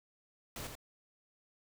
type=noise with echo; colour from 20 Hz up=pink; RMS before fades=-43 dBFS; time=0.56-0.67 s; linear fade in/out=2 ms; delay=83 ms; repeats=1; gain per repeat=-5 dB; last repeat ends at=0.753 s; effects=none